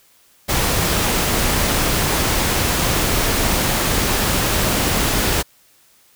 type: noise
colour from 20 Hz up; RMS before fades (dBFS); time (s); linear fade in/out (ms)
pink; -18; 0.48-5.43; 20
effects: white hiss -54 dBFS RMS until 6.15 s